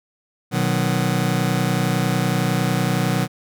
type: chord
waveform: sawtooth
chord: B major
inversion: none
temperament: just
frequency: 123.47 / 154.34 / 185.21 Hz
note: B2 / D#3 / F#3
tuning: 0 / -14 / +2 cents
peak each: -18 dBFS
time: 0.51-3.28 s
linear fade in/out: 50 ms
effects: none